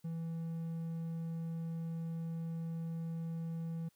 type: tone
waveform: triangle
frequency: 164.81 Hz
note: E3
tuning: in tune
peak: -35 dBFS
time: 0.04-3.89 s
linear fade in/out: 10 ms
effects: white hiss -74 dBFS RMS until 3.95 s